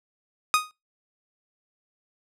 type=tone with exponential decay; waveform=sawtooth; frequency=1244.5 Hz; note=D#6; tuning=in tune; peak=-11 dBFS; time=0.54-0.71 s; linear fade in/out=0 ms; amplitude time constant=36 ms; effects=noise-tail reverb RT60 0.2 s tail -18 dB re dry + low-pass 12000 Hz 12 dB/octave